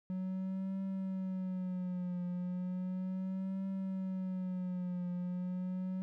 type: tone with vibrato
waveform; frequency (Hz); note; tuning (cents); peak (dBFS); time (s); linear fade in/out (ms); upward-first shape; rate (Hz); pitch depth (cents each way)
triangle; 185; F#3; 0; -33; 0.1-6.02; 0; triangle; 0.35; 72
effects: none